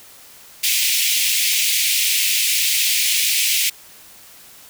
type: high-pass noise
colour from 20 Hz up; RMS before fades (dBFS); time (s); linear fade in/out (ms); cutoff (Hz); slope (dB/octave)
pink; -18; 0.63-3.7; 10; 2200; 48
effects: white hiss -44 dBFS RMS until 4.69 s